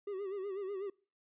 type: tone with vibrato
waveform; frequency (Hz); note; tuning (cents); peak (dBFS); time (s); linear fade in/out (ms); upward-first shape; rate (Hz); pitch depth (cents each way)
triangle; 392; G4; 0; -35; 0.07-0.9; 5; sine; 8.1; 90
effects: noise-tail reverb RT60 0.4 s tail -25 dB re dry + resampled to 8000 Hz